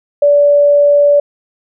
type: tone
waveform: sine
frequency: 578 Hz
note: D5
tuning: 28 cents flat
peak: -5 dBFS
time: 0.22-1.2 s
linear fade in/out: 5 ms
effects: none